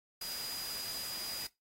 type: tone in noise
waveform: sine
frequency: 4910 Hz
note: D#8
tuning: 24 cents flat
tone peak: -40 dBFS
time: 0.21-1.47 s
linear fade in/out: 5 ms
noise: white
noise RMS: -43 dBFS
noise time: 0.21-1.47 s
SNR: 0 dB
effects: noise-tail reverb RT60 0.2 s tail -20 dB re dry + AAC 48 kbps